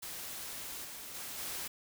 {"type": "noise with level steps", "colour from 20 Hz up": "white", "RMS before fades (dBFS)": [-43, -46, -43, -40], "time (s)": [0.02, 1.68], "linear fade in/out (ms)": 10, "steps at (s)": [0.84, 1.14, 1.38], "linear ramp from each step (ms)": 10, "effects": []}